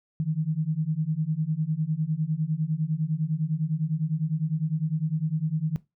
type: beating tone pair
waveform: sine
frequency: 151.6 / 161.5 Hz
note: D#3 / E3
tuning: -45 / -35 cents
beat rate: 9.9 Hz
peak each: -27 dBFS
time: 0.2-5.76 s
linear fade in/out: 0 ms
effects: noise-tail reverb RT60 0.2 s tail -18 dB re dry